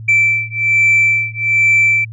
sine beating tone pair, 2332 / 2333.2 Hz, D7 / D7, -13 / -12 cents, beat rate 1.2 Hz, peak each -12 dBFS, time 0.08-2.05 s, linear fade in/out 10 ms, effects tanh soft clip ceiling -5 dBFS + added 111 Hz sine -27 dBFS peak until 2.12 s

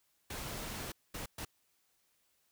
pink noise bursts at uneven times, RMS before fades -42 dBFS, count 3, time 0.3-0.92 / 1.14-1.26 / 1.38-1.45 s, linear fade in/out 5 ms, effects white hiss -75 dBFS RMS until 2.51 s

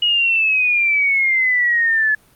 sine exponential sweep, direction down, 2905 to 1712 Hz, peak -13 dBFS, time 0.02-2.15 s, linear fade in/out 5 ms, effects pink hiss -53 dBFS RMS until 2.35 s + Opus 48 kbps

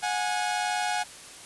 sawtooth tone pair together, 729 / 830.6 Hz, F#5 / G#5, -26 / 0 cents, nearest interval major second, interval 226 cents, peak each -25 dBFS, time 0.02-1.04 s, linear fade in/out 20 ms, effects white hiss -45 dBFS RMS until 1.45 s + resampled to 24000 Hz

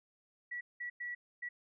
sine tone bursts at uneven times, 1939 Hz, B6, 32 cents flat, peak -38 dBFS, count 4, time 0.51-0.61 / 0.8-0.9 / 1-1.15 / 1.42-1.49 s, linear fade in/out 10 ms, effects none

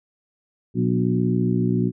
harmonic tone with a mistuned harmonic, 60.9 Hz, B1, 24 cents flat, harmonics 2 / 3 / 4 / 5 / 6, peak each -23 / -22 / -24 / -29 / -27 dBFS, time 0.74-1.92 s, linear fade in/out 50 ms, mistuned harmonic 5, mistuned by -36 cents, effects none

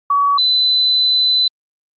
sine tone pair in turn, 1133 / 4014 Hz, C#6 / B7, +37 / +27 cents, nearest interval octave + minor seventh, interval 2190 cents, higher second, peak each -11 dBFS, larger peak neither, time 0.1-0.38 / 0.38-1.48 s, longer second, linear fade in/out 5 ms, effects Opus 48 kbps

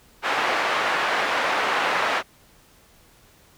pink band-pass noise, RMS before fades -23 dBFS, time 0.22-2.23 s, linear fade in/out 50 ms, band 730 to 2200 Hz, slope 12 dB/octave, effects pink hiss -55 dBFS RMS until 3.57 s

